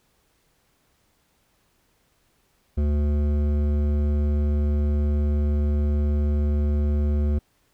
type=tone with hard clipping; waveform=sine; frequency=73.42 Hz; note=D2; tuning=in tune; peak=-21 dBFS; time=2.77-7.39 s; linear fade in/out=10 ms; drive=12 dB; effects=pink hiss -66 dBFS RMS until 7.73 s